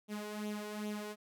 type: tone with flanger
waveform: sawtooth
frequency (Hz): 210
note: G#3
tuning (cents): +19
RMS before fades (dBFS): -41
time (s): 0.08-1.16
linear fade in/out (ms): 50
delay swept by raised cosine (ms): 0.3 to 2.1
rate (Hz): 2.5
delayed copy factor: +0.65
effects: none